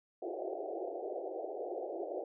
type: band-pass noise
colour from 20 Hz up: pink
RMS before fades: -40 dBFS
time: 0.22-2.24 s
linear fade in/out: 5 ms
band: 330 to 760 Hz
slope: 96 dB/octave
effects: none